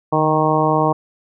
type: harmonic tone with a mistuned harmonic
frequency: 155.56 Hz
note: D#3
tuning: in tune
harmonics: 1 / 2 / 3 / 4 / 5 / 6 / 7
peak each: -21 / -21 / -21 / -21 / -21 / -21 / -21 dBFS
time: 0.12-0.93 s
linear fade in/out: 10 ms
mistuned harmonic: 1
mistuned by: -32 cents
effects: none

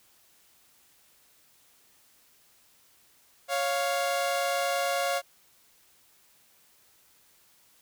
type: tone pair together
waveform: sawtooth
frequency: 554.4 / 700.3 Hz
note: C#5 / F5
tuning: 0 / +5 cents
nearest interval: major third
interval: 405 cents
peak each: -25 dBFS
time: 3.48-5.22 s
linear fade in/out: 50 ms
effects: white hiss -62 dBFS RMS until 7.81 s

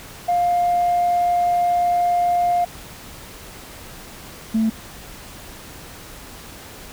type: tone pair in turn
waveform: sine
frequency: 704 / 221.7 Hz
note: F5 / A3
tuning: +14 / +13 cents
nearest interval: octave + minor sixth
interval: 2001 cents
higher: first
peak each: -14 dBFS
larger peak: neither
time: 0.28-2.65 / 4.54-4.7 s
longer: first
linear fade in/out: 10 ms
effects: tanh soft clip ceiling -12 dBFS + pink hiss -39 dBFS RMS until 6.92 s

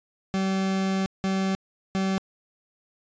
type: tone bursts at uneven times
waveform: 40% pulse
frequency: 191.7 Hz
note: G3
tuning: 38 cents flat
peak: -22 dBFS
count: 3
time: 0.34-1.06 / 1.24-1.55 / 1.95-2.18 s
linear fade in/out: 0 ms
effects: resampled to 16000 Hz

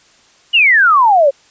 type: exponential sweep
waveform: sine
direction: down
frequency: 2979 to 530 Hz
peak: -6 dBFS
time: 0.53-1.31 s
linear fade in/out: 20 ms
effects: white hiss -49 dBFS RMS until 1.5 s + resampled to 16000 Hz

